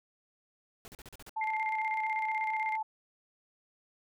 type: noise bursts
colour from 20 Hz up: pink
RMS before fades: -49 dBFS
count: 7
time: 0.85-1.294 s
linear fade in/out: 0 ms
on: 30 ms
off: 39 ms
type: tone with vibrato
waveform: sine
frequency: 874 Hz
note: A5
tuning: 12 cents flat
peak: -31 dBFS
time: 1.36-2.83 s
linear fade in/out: 10 ms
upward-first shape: sine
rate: 8.7 Hz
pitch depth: 13 cents each way
type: tone with tremolo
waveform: sine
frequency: 2100 Hz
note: C7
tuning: 6 cents sharp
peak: -32 dBFS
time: 1.41-2.77 s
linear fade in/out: 5 ms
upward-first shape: square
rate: 16 Hz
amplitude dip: 70%
effects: none